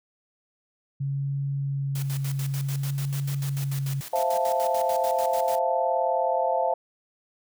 sine tone with vibrato, 138.2 Hz, C#3, 5 cents flat, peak -25 dBFS, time 1-4.01 s, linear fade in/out 10 ms, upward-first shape sine, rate 0.57 Hz, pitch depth 13 cents each way
white noise with tremolo, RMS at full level -38 dBFS, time 1.95-5.59 s, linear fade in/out 5 ms, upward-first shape square, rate 6.8 Hz, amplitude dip 80%
sine chord, F major seventh, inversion second, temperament equal, 523.3 / 659.3 / 698.5 / 880 Hz, C5 / E5 / F5 / A5, 0 / 0 / 0 / 0 cents, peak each -27 dBFS, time 4.13-6.74 s, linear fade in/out 5 ms
effects none

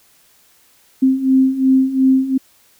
sine beating tone pair, 261.6 / 264.4 Hz, C4 / C4, 0 / +18 cents, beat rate 2.8 Hz, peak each -16 / -12 dBFS, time 1.02-2.38 s, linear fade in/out 10 ms, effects white hiss -53 dBFS RMS until 2.79 s

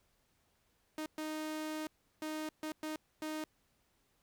sawtooth tone bursts at uneven times, 310 Hz, D#4, 6 cents flat, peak -34 dBFS, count 6, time 0.98-1.06 / 1.18-1.87 / 2.22-2.49 / 2.63-2.72 / 2.83-2.96 / 3.22-3.44 s, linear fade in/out 2 ms, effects pink hiss -75 dBFS RMS until 4.22 s

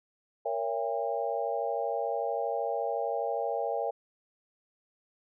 sine chord, A# diminished seventh, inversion none, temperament just, 466.2 / 559.4 / 671.3 / 805.5 Hz, A#4 / C#5 / E5 / G5, 0 / +16 / +31 / +47 cents, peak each -34 dBFS, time 0.45-3.91 s, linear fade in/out 10 ms, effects none

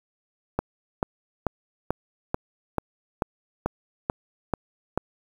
click train, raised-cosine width 1 ms, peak -9 dBFS, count 11, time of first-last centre 0.59-4.976 s, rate 2.28 Hz, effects 7-bit

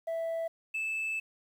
sine tone pair in turn, 659.3 / 2626 Hz, E5 / E7, 0 / -7 cents, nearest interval 2 octaves, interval 2393 cents, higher second, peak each -28 dBFS, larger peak neither, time 0.07-0.48 / 0.74-1.2 s, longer second, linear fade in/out 10 ms, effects tanh soft clip ceiling -30 dBFS + 10-bit

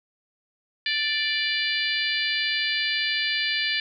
harmonic tone, 587.3 Hz, D5, in tune, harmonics 3 / 4 / 5 / 6 / 7 / 8, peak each -28 / -29 / -30 / -31 / -31 / -32 dBFS, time 0.86-3.8 s, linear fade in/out 2 ms, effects none

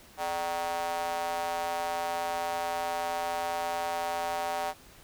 square tone with high-pass filter, 85.1 Hz, F2, 44 cents flat, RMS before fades -32 dBFS, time 0.17-4.74 s, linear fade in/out 50 ms, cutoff 720 Hz, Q 4.1, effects pink hiss -54 dBFS RMS until 5.03 s

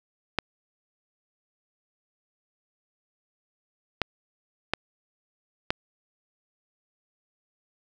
clicks, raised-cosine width 0.3 ms, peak -7 dBFS, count 4, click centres 0.387 / 4.017 / 4.736 / 5.705 s, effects none

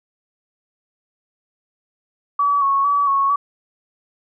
sine tone with vibrato, 1123 Hz, C#6, 22 cents sharp, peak -14 dBFS, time 2.39-3.36 s, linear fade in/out 5 ms, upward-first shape square, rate 2.2 Hz, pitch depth 31 cents each way, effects none

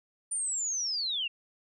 sine linear sweep, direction down, 9210 to 2667 Hz, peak -29 dBFS, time 0.31-1.28 s, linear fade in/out 10 ms, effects none

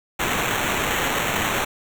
violet noise with sample-and-hold, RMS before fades -23 dBFS, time 0.19-1.65 s, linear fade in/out 10 ms, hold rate 4900 Hz, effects none

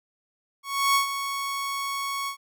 sawtooth tone with ADSR envelope, 1108.7 Hz, C#6, in tune, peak -14 dBFS, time 0.63-2.37 s, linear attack 320 ms, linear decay 110 ms, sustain -10 dB, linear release 93 ms, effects none

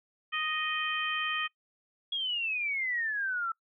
harmonic tone, 622.3 Hz, D#5, in tune, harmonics 2 / 3 / 4 / 5, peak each -35 / -35 / -35 / -35 dBFS, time 0.32-1.48 s, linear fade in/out 20 ms
sine exponential sweep, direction down, 3343 to 1318.5 Hz, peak -29 dBFS, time 2.12-3.52 s, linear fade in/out 5 ms
effects noise-tail reverb RT60 0.1 s tail -21 dB re dry

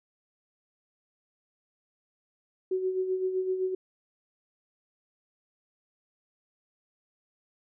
sine tone with tremolo, 373.6 Hz, F#4, 17 cents sharp, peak -24 dBFS, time 2.71-3.75 s, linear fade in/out 5 ms, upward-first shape sine, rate 7.8 Hz, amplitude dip 55%, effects none

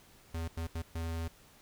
square tone bursts at uneven times, 82.41 Hz, E2, in tune, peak -35 dBFS, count 4, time 0.34-0.48 / 0.57-0.67 / 0.75-0.82 / 0.95-1.28 s, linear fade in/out 5 ms, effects pink hiss -60 dBFS RMS until 1.61 s

